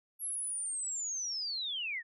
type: linear sweep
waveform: sine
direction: down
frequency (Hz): 11390 to 1760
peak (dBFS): -34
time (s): 0.19-2.03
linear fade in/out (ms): 50
effects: none